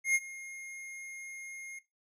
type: tone with ADSR envelope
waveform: square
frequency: 2138 Hz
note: C7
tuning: 37 cents sharp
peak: -23 dBFS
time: 0.04-1.79 s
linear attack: 110 ms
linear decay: 43 ms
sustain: -19 dB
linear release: 5 ms
effects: noise-tail reverb RT60 0.2 s tail -17 dB re dry + low-pass 12000 Hz 12 dB/octave